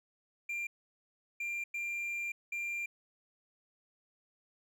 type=tone bursts at uneven times; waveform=triangle; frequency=2383 Hz; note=D7; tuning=25 cents sharp; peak=-33 dBFS; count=4; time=0.49-0.67 / 1.4-1.64 / 1.74-2.32 / 2.52-2.86 s; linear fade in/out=5 ms; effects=none